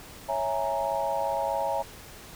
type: chord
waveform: sine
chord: A# half-diminished seventh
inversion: first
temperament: equal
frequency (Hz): 554.4 / 659.3 / 830.6 / 932.3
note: C#5 / E5 / G#5 / A#5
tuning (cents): 0 / 0 / 0 / 0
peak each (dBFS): -31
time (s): 0.28-1.83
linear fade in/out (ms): 20
effects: pink hiss -46 dBFS RMS until 2.35 s